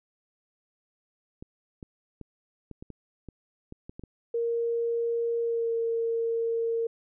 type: clicks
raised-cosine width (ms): 3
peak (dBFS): -28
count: 11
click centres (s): 1.425 / 1.828 / 2.213 / 2.713 / 2.825 / 2.903 / 3.287 / 3.724 / 3.895 / 3.995 / 4.037
type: tone with pitch glide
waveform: sine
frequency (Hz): 466.2 to 459.3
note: A#4 to A#4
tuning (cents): 0 to -26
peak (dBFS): -25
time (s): 4.34-6.87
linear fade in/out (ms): 5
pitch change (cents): -26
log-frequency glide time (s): 5.41-5.73
effects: none